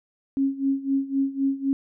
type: tone with tremolo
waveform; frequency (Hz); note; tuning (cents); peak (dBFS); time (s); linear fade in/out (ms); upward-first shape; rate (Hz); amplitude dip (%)
sine; 272.8; C#4; -28; -18; 0.37-1.73; 0; sine; 3.9; 85
effects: none